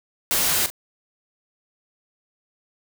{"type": "noise with echo", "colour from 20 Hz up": "white", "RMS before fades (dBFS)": -21, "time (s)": [0.31, 0.66], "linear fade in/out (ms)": 0, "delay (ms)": 41, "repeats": 1, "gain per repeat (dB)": -13, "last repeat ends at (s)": 0.701, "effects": []}